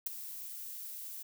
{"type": "noise with ADSR envelope", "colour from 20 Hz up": "violet", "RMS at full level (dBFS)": -31, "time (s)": [0.06, 1.23], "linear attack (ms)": 7, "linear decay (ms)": 12, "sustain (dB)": -13, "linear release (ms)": 10, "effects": []}